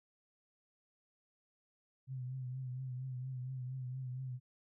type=tone with vibrato; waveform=sine; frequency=128.5 Hz; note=C3; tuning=31 cents flat; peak=-39 dBFS; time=2.07-4.4 s; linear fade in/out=50 ms; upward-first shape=triangle; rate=4.3 Hz; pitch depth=61 cents each way; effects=none